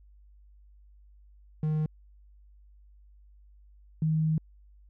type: tone pair in turn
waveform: triangle / sine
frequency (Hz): 154.3 / 157.36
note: D#3 / D#3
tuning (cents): -14 / +20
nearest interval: unison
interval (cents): 34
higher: second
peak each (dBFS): -23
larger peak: neither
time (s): 1.63-1.86 / 4.02-4.38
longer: second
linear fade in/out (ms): 2
effects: added 50 Hz sine -53 dBFS peak until 4.89 s